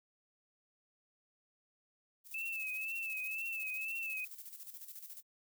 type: noise with tremolo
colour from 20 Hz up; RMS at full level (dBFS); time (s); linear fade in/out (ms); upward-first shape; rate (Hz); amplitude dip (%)
violet; -48; 2.24-5.23; 50; square; 14; 60
type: tone with vibrato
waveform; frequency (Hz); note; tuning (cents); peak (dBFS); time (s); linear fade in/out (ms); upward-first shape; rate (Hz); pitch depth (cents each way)
sine; 2611; E7; -17; -37; 2.34-4.25; 5; triangle; 2; 79
effects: none